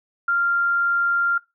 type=tone; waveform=sine; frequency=1391 Hz; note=F6; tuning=7 cents flat; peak=-17 dBFS; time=0.28-1.38 s; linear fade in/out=5 ms; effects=noise-tail reverb RT60 0.2 s tail -20 dB re dry